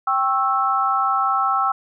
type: chord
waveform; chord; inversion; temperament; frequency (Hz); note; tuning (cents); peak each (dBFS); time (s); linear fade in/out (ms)
sine; C# diminished; second; equal with one note detuned; 784 / 1093.5 / 1318.5; G5 / C#6 / E6; 0 / -24 / 0; -22 / -23 / -19; 0.07-1.72; 5
effects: none